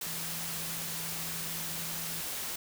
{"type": "tone in noise", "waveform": "sine", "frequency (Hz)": 164.7, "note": "E3", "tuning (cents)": -1, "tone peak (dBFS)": -45, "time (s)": [0.06, 2.21], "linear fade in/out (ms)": 5, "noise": "white", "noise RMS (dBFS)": -37, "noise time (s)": [0.01, 2.56], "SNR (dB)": -11, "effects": []}